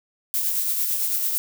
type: noise with tremolo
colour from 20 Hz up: violet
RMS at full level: -22 dBFS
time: 0.34-1.38 s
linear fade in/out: 0 ms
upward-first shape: triangle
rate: 9 Hz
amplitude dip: 40%
effects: none